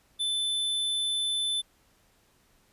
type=tone; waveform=square; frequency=3520 Hz; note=A7; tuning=in tune; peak=-27 dBFS; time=0.19-1.62 s; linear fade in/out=20 ms; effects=pink hiss -65 dBFS RMS until 2.72 s + resampled to 32000 Hz